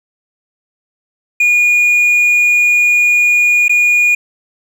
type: tone with dropouts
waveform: triangle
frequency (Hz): 2440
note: D#7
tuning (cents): -34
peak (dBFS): -6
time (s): 1.4-4.15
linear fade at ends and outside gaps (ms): 5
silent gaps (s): 3.682-3.694
effects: none